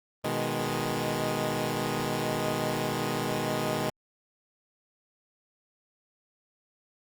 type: chord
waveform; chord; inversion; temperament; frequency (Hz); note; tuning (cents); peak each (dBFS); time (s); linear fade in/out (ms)
10% pulse; G# minor; first; equal; 123.47 / 155.56 / 207.7; B2 / D#3 / G#3; 0 / 0 / 0; -24; 0.24-3.9; 5
effects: Opus 32 kbps